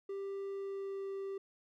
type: tone with pitch glide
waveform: triangle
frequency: 393.9 to 391 Hz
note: G4 to G4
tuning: +8 to -4 cents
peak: -36 dBFS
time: 0.09-1.38 s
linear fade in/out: 5 ms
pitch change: -12 cents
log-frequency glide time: 0.51-1.09 s
effects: none